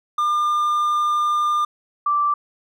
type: tone pair in turn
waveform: triangle / sine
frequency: 1202 / 1170.5 Hz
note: D6 / D6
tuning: +40 / -6 cents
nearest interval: unison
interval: 46 cents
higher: first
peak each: -15 / -16 dBFS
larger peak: first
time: 0.18-1.65 / 2.06-2.34 s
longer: first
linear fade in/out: 5 ms
effects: none